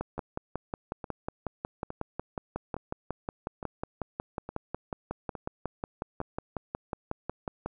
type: two click trains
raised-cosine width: 1 ms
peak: -23 / -18 dBFS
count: 8 / 43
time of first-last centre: 0.18-6.214 / 0.01-7.66 s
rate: 1.16 / 5.49 Hz
effects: none